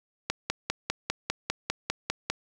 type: click train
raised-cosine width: 0.2 ms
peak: -9 dBFS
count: 11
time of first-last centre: 0.3-2.3 s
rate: 5 Hz
effects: none